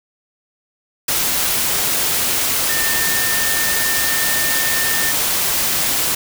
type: tone in noise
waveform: sine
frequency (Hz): 1800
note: A6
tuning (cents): +39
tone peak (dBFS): -22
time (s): 2.69-5.12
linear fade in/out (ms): 5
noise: white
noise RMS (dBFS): -18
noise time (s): 1.08-6.15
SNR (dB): -7
effects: none